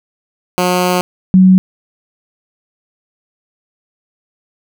10% pulse / sine tone pair in turn, 180.3 / 186.74 Hz, F#3 / F#3, -45 / +16 cents, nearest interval minor second, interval 61 cents, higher second, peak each -3 dBFS, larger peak neither, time 0.58-1.01 / 1.34-1.58 s, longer first, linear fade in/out 0 ms, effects none

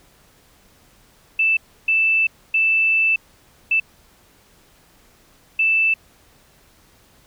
sine tone bursts at uneven times, 2645 Hz, E7, 5 cents sharp, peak -14 dBFS, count 5, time 1.39-1.57 / 1.88-2.27 / 2.54-3.16 / 3.71-3.8 / 5.59-5.94 s, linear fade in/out 5 ms, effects pink hiss -54 dBFS RMS until 7.26 s

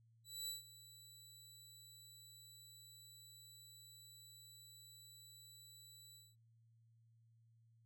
20% pulse tone with ADSR envelope, 3951 Hz, B7, in tune, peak -36 dBFS, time 0.24-6.36 s, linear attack 240 ms, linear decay 140 ms, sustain -17 dB, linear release 210 ms, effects added 114 Hz sine -68 dBFS peak until 7.85 s

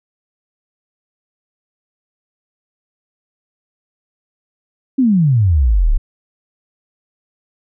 sine exponential sweep, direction down, 277.2 to 30.82 Hz, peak -9 dBFS, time 4.98-5.98 s, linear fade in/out 10 ms, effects none

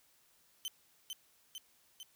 sawtooth tone with echo, 3066 Hz, G7, 39 cents flat, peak -34 dBFS, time 0.65-0.68 s, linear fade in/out 0 ms, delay 450 ms, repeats 3, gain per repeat -3 dB, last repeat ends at 2.03 s, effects white hiss -69 dBFS RMS until 2.15 s

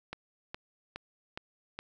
click train, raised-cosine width 0.3 ms, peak -22 dBFS, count 5, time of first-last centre 0.13-1.79 s, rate 2.41 Hz, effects none

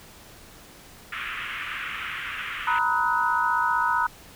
pink band-pass noise, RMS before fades -33 dBFS, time 1.12-2.79 s, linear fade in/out 5 ms, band 1200 to 3000 Hz, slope 48 dB/octave
sine chord, B major seventh, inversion third, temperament equal with one note detuned, 932.3 / 987.8 / 1269.9 / 1480 Hz, A#5 / B5 / D#6 / F#6, 0 / 0 / +35 / 0 cents, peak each -26 dBFS, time 2.67-4.07 s, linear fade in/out 5 ms
effects pink hiss -48 dBFS RMS until 4.35 s

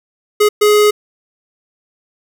square tone bursts at uneven times, 419 Hz, G#4, 15 cents sharp, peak -8 dBFS, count 2, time 0.4-0.49 / 0.61-0.91 s, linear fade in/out 10 ms, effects none

